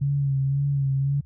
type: tone with vibrato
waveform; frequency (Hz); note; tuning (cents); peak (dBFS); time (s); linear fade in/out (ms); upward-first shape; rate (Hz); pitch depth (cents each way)
sine; 138.59; C#3; 0; -20; 0.01-1.21; 10; sine; 1.9; 40
effects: added 75 Hz sine -45 dBFS peak until 1.25 s